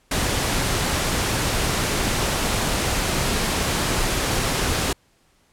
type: noise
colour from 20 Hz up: pink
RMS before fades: -22 dBFS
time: 0.11-4.93 s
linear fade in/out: 5 ms
effects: pink hiss -61 dBFS RMS until 5.52 s + low-pass 11000 Hz 12 dB/octave